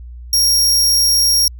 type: tone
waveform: sawtooth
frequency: 5588 Hz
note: F8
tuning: in tune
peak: -8 dBFS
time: 0.33-1.48 s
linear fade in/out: 2 ms
effects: added 60 Hz sine -30 dBFS peak until 1.59 s